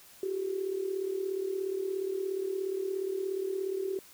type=tone with amplitude modulation; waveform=sine; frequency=383.3 Hz; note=G4; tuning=39 cents flat; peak=-27 dBFS; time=0.23-3.99 s; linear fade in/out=2 ms; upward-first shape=sine; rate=37 Hz; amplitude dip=70%; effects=white hiss -55 dBFS RMS until 4.13 s